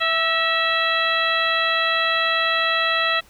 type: harmonic tone with a mistuned harmonic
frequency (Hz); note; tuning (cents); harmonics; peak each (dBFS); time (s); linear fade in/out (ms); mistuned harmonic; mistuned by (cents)
659.3; E5; 0; 1 / 2 / 3 / 4 / 5 / 6; -27 / -23 / -23 / -25 / -26 / -27; 0-3.21; 20; 3; -48
effects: pink hiss -52 dBFS RMS until 3.29 s